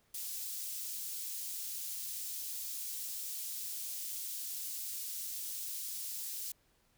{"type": "high-pass noise", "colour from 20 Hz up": "white", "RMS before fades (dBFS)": -41, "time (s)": [0.14, 6.52], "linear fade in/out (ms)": 5, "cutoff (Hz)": 4900, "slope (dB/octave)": 12, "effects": ["pink hiss -72 dBFS RMS until 6.97 s"]}